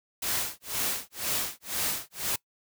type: noise with tremolo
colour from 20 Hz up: white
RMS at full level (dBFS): -28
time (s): 0.22-2.36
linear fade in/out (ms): 5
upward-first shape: sine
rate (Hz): 2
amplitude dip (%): 100
effects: noise-tail reverb RT60 0.1 s tail -22 dB re dry